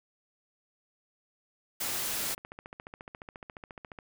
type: noise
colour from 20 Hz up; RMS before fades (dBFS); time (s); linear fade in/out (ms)
white; -33; 1.8-2.35; 10
type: click train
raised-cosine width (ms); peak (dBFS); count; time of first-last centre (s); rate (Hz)
0.5; -28; 32; 1.82-3.988; 14.3
effects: none